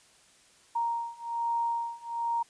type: beating tone pair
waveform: sine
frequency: 932.3 / 933.5 Hz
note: A#5 / A#5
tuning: 0 / +2 cents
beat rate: 1.2 Hz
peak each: -32 / -31 dBFS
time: 0.75-2.43 s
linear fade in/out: 10 ms
effects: white hiss -60 dBFS RMS until 2.49 s + resampled to 22050 Hz

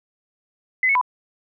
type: tone with pitch steps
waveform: sine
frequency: 2030 / 2202 / 997 Hz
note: B6 / C#7 / B5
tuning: +47 / -12 / +16 cents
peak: -15 dBFS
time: 0.83-1.013 s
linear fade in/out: 2 ms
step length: 61 ms
effects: none

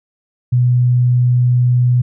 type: tone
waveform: sine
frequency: 123.6 Hz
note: B2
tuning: 2 cents sharp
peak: -9 dBFS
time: 0.52-2.02 s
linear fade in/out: 10 ms
effects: none

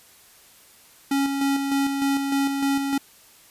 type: tone with tremolo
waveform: square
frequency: 276.6 Hz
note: C#4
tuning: 4 cents flat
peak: -20 dBFS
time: 1.11-2.98 s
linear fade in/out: 5 ms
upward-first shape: square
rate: 3.3 Hz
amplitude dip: 40%
effects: white hiss -52 dBFS RMS until 3.5 s + resampled to 32000 Hz

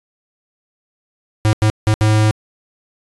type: tone bursts at uneven times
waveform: square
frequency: 107.8 Hz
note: A2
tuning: 35 cents flat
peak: -11 dBFS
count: 4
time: 1.45-1.53 / 1.62-1.7 / 1.87-1.94 / 2.01-2.31 s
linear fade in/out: 0 ms
effects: resampled to 24000 Hz

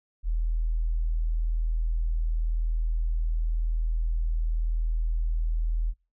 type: tone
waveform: sine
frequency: 40.47 Hz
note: E1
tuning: 31 cents flat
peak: -23 dBFS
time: 0.23-5.94 s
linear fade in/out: 50 ms
effects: noise-tail reverb RT60 0.3 s tail -26 dB re dry

